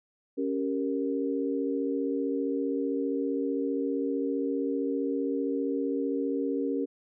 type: chord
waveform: sine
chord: G diminished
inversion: second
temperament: equal with one note detuned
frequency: 277.2 / 390.9 / 466.2 Hz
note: Db4 / G4 / Bb4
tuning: 0 / -5 / 0 cents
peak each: -29 / -33 / -32 dBFS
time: 0.37-6.86 s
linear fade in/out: 20 ms
effects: none